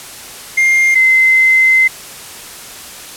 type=tone pair in turn; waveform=triangle / sine; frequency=2113 / 2064 Hz; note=C7 / C7; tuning=+16 / -24 cents; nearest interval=unison; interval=40 cents; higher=first; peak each=-6 dBFS; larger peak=neither; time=0.57-0.95 / 0.95-1.88 s; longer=second; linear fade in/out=10 ms; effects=white hiss -31 dBFS RMS until 3.16 s + low-pass 12000 Hz 12 dB/octave